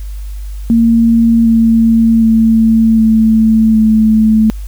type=tone with pitch steps; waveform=sine; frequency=230 / 227.1 / 224.2 / 221.4 / 218.6 Hz; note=A#3 / A#3 / A3 / A3 / A3; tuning=-23 / -45 / +33 / +11 / -11 cents; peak=-5 dBFS; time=0.7-4.5 s; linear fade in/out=0 ms; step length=760 ms; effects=added 50 Hz sine -20 dBFS peak until 4.67 s + white hiss -43 dBFS RMS until 4.67 s